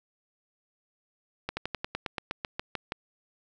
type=slowing click train; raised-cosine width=0.3 ms; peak=-15 dBFS; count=13; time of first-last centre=1.49-2.921 s; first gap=80 ms; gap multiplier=1.07; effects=none